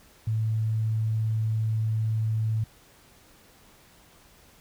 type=tone; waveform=sine; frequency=110.3 Hz; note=A2; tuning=5 cents sharp; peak=-23 dBFS; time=0.27-2.64 s; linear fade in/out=5 ms; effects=pink hiss -56 dBFS RMS until 4.6 s